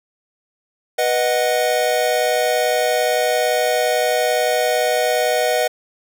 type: chord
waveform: square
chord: B major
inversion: none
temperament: equal with one note detuned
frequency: 490.8 / 622.3 / 740 Hz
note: B4 / D#5 / F#5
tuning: -11 / 0 / 0 cents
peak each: -21 / -20 / -22 dBFS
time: 0.98-5.68 s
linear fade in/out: 10 ms
effects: none